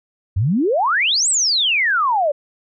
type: exponential two-way sweep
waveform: sine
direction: up then down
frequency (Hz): 85.3 to 8372 to 555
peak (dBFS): -14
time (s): 0.36-2.32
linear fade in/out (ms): 10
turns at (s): 1.29
effects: none